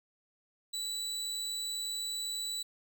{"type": "tone", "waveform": "30% pulse", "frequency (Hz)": 3951, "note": "B7", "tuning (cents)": 0, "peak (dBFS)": -32, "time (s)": [0.73, 2.63], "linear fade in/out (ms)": 10, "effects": []}